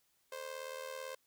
sawtooth tone with amplitude modulation, 523.3 Hz, C5, in tune, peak -35 dBFS, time 0.32-1.15 s, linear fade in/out 5 ms, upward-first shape sine, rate 78 Hz, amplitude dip 75%, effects white hiss -75 dBFS RMS until 1.26 s

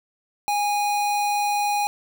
square tone, 823 Hz, G#5, 16 cents flat, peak -21 dBFS, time 0.48-1.87 s, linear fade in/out 0 ms, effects 8-bit

